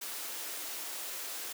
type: high-pass noise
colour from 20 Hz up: white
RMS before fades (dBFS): -40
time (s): 0.01-1.53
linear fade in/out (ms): 10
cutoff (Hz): 290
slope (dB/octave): 24
effects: none